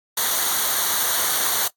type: noise with comb filter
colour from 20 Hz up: white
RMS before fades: -21 dBFS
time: 0.17-1.68 s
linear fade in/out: 5 ms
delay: 0.39 ms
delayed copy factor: -0.7
effects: noise-tail reverb RT60 0.1 s tail -20 dB re dry + AAC 64 kbps